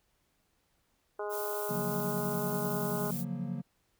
harmonic tone, 207.7 Hz, G#3, in tune, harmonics 2 / 3 / 4 / 5 / 6 / 7, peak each -36 / -40 / -42 / -44 / -46 / -47 dBFS, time 1.19-3.11 s, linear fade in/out 5 ms
violet noise, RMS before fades -40 dBFS, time 1.29-3.25 s, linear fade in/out 50 ms
triangle chord, Gb major seventh, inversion second, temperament equal with one note detuned, 141.26 / 174.61 / 185 / 233.1 Hz, Db3 / F3 / Gb3 / Bb3, +33 / 0 / 0 / 0 cents, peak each -37 dBFS, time 1.69-3.62 s, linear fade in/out 20 ms
effects pink hiss -74 dBFS RMS until 3.99 s

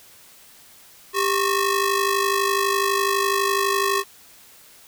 sawtooth ring-modulated tone, 740 Hz, F#5, in tune, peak -12 dBFS, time 1.13-4.04 s, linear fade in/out 50 ms, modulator 344 Hz, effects white hiss -49 dBFS RMS until 4.87 s

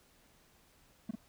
triangle tone with echo, 220 Hz, A3, in tune, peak -31 dBFS, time 1.09-1.11 s, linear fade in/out 5 ms, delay 44 ms, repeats 1, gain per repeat -3 dB, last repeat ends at 1.154 s, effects pink hiss -66 dBFS RMS until 1.28 s

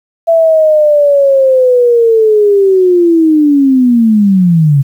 sine linear sweep, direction down, 669 to 134.3 Hz, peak -4 dBFS, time 0.27-4.83 s, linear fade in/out 20 ms, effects 7-bit

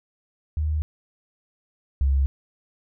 sine tone pair in turn, 76.7 / 68.1 Hz, D#2 / C#2, -24 / -30 cents, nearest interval major second, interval 206 cents, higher first, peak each -21 / -17 dBFS, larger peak second, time 0.57-0.82 / 2.01-2.26 s, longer neither, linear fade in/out 0 ms, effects none

